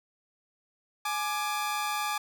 sawtooth tone pair together, 839 / 1186.5 Hz, G#5 / D6, +17 / +17 cents, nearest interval tritone, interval 600 cents, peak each -28 dBFS, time 1.05-2.18 s, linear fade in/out 5 ms, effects none

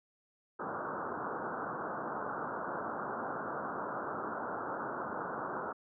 white low-pass noise, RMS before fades -38 dBFS, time 0.59-5.73 s, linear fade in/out 10 ms, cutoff 1500 Hz, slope 96 dB/octave, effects high-pass 200 Hz 12 dB/octave

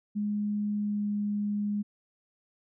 sine tone with pitch glide, 207.7 to 206.4 Hz, G#3 to G#3, 0 to -10 cents, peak -27 dBFS, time 0.15-1.83 s, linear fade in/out 20 ms, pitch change -10 cents, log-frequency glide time 0.76-1.1 s, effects none

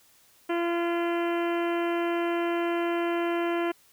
harmonic tone with a mistuned harmonic, 341.8 Hz, F4, 37 cents flat, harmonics 1 / 2 / 3 / 4 / 5 / 6 / 7 / 8 / 9, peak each -26 / -32 / -36 / -38 / -40 / -42 / -43 / -44 / -45 dBFS, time 0.49-3.72 s, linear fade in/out 10 ms, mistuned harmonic 4, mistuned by +20 cents, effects white hiss -60 dBFS RMS until 3.92 s

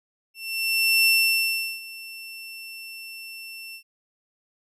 30% pulse tone with ADSR envelope, 2700 Hz, E7, 41 cents sharp, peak -13 dBFS, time 0.34-3.83 s, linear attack 720 ms, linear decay 740 ms, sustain -21 dB, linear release 83 ms, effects none

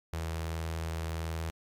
sawtooth tone with notch filter, 81.4 Hz, E2, 21 cents flat, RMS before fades -35 dBFS, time 0.13-1.5 s, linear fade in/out 0 ms, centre 240 Hz, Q 1.5, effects MP3 96 kbps

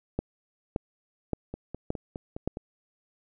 two click trains, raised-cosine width 2 ms, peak -14 / -22 dBFS, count 5 / 6, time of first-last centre 0.19-2.476 / 1.54-2.571 s, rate 1.75 / 4.85 Hz, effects none

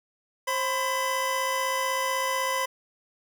25% pulse tone pair together, 530.5 / 1005 Hz, C5 / B5, +24 / +30 cents, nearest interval major seventh, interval 1106 cents, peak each -26 / -23 dBFS, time 0.47-2.66 s, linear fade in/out 10 ms, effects none

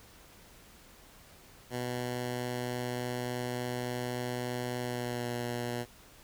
10% pulse tone with pitch glide, 123.47 to 120.72 Hz, B2 to B2, 0 to -39 cents, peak -25 dBFS, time 1.7-5.86 s, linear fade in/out 50 ms, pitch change -39 cents, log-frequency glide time 4.8-5.3 s, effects pink hiss -56 dBFS RMS until 6.23 s

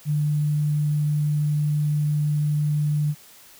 sine tone with sample-and-hold, 149 Hz, D3, 25 cents sharp, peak -19 dBFS, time 0.05-3.15 s, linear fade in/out 50 ms, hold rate 11025 Hz, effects white hiss -49 dBFS RMS until 3.59 s

